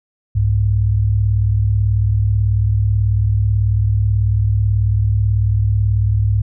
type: tone pair together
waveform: sine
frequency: 65.14 / 103.4 Hz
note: C2 / G#2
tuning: -7 / -7 cents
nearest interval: minor sixth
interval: 800 cents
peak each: -18 / -13 dBFS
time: 0.35-6.42 s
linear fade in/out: 10 ms
effects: none